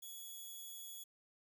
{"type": "tone", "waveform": "5% pulse", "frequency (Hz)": 3378, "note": "G#7", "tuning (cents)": 29, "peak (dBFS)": -40, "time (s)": [0.02, 1.04], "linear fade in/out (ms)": 10, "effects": ["12-bit"]}